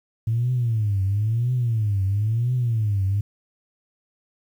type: tone with vibrato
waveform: sine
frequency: 110 Hz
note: A2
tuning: in tune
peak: -18 dBFS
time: 0.27-3.21 s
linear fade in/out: 5 ms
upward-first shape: triangle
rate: 0.99 Hz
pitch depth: 260 cents each way
effects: tanh soft clip ceiling -14 dBFS + 9-bit